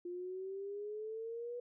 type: exponential sweep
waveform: sine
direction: up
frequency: 349.2 to 489 Hz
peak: -40 dBFS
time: 0.05-1.6 s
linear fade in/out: 5 ms
effects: none